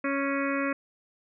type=harmonic tone; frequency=277.2 Hz; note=C#4; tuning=in tune; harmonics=1 / 2 / 4 / 5 / 6 / 7 / 8 / 9; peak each=-29 / -32 / -35 / -36 / -37 / -37 / -38 / -39 dBFS; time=0.04-0.73 s; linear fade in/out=5 ms; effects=none